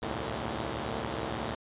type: tone cluster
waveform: 5% pulse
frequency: 65.2 / 75.9 / 108.1 / 114.9 Hz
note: C2 / D#2 / A2 / A#2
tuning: -5 / -42 / -30 / -25 cents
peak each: -27 dBFS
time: 0.02-1.55 s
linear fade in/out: 5 ms
effects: resampled to 8000 Hz